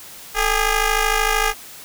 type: ring-modulated tone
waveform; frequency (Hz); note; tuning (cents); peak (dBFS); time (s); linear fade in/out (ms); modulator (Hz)
10% pulse; 411.6; G#4; -16; -5; 0.34-1.54; 50; 385
effects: white hiss -39 dBFS RMS until 1.84 s